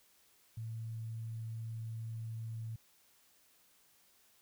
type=tone with sample-and-hold; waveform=sine; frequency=112.8 Hz; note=A2; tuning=44 cents sharp; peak=-39 dBFS; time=0.57-2.76 s; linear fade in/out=5 ms; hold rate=11025 Hz; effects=white hiss -68 dBFS RMS until 4.41 s